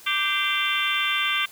harmonic tone with a mistuned harmonic, 392 Hz, G4, in tune, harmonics 3 / 4 / 5 / 6 / 7 / 8 / 9, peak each -29 / -29 / -29 / -29 / -29 / -29 / -29 dBFS, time 0.06-1.46 s, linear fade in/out 10 ms, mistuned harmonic 5, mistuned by +86 cents, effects white hiss -47 dBFS RMS until 1.51 s + high-pass 60 Hz 12 dB/octave

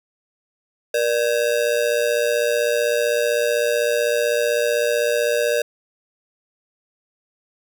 square ring-modulated tone, 534 Hz, C5, 35 cents sharp, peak -15 dBFS, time 0.94-5.62 s, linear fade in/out 5 ms, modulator 57.9 Hz, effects none

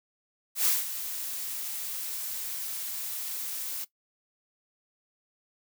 blue noise with ADSR envelope, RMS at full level -23 dBFS, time 0.55-3.85 s, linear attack 110 ms, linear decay 180 ms, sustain -12 dB, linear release 15 ms, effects noise-tail reverb RT60 0.1 s tail -17 dB re dry

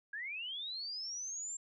sine linear sweep, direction up, 1601 to 7459 Hz, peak -39 dBFS, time 0.13-1.57 s, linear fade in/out 5 ms, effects none

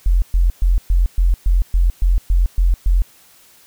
sine tone bursts, 43.65 Hz, F1, in tune, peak -10 dBFS, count 11, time 0.06-3.02 s, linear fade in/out 0 ms, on 160 ms, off 120 ms, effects white hiss -49 dBFS RMS until 3.66 s

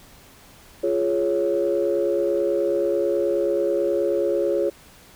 sine chord, Db major, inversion first, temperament just, 346.5 / 415.8 / 554.4 Hz, F4 / Ab4 / Db5, -14 / +2 / 0 cents, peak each -23 / -23 / -22 dBFS, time 0.83-4.7 s, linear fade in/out 10 ms, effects tanh soft clip ceiling -11 dBFS + pink hiss -49 dBFS RMS until 5.15 s

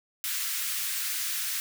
white high-pass noise, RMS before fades -31 dBFS, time 0.24-1.6 s, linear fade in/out 0 ms, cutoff 1400 Hz, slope 24 dB/octave, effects none

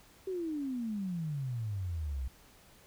sine exponential sweep, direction down, 388.5 to 61.74 Hz, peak -33 dBFS, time 0.27-2.28 s, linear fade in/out 5 ms, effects pink hiss -60 dBFS RMS until 2.86 s

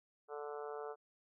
harmonic tone, 146.8 Hz, D3, in tune, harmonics 3 / 4 / 5 / 6 / 7 / 8 / 9 / 10, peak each -44 / -51 / -50 / -55 / -56 / -55 / -53 / -60 dBFS, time 0.28-0.96 s, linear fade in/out 50 ms, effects none

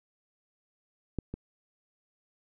clicks, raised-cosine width 3 ms, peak -18 / -23 dBFS, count 2, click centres 1.187 / 1.34 s, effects none

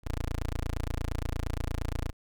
15% pulse tone, 28.59 Hz, A#0, 33 cents flat, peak -24 dBFS, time 0.03-2.13 s, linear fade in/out 50 ms, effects none

